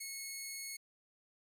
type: tone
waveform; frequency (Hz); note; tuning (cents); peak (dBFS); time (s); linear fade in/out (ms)
10% pulse; 2188; C#7; -23; -33; 0-0.77; 10
effects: none